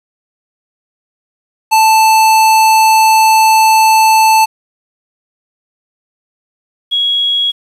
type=tone pair in turn; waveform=square / sine; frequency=880 / 3322 Hz; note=A5 / G#7; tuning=0 / 0 cents; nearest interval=octave + major seventh; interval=2300 cents; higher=second; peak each=-6 / -10 dBFS; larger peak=first; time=1.71-4.46 / 6.91-7.52 s; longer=first; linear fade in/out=20 ms; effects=resampled to 32000 Hz + 7-bit